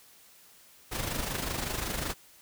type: noise with amplitude modulation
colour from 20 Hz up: pink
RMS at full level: -31 dBFS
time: 0.91-2.14 s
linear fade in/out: 20 ms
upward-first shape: sine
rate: 25.3 Hz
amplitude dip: 55%
effects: white hiss -57 dBFS RMS until 2.41 s